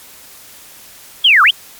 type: linear two-way sweep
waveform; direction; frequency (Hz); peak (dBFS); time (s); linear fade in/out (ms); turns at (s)
sine; down then up; 3394 to 1108.7 to 3394; -5; 1.24-1.51; 10; 1.43
effects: white hiss -39 dBFS RMS until 1.79 s + MP3 96 kbps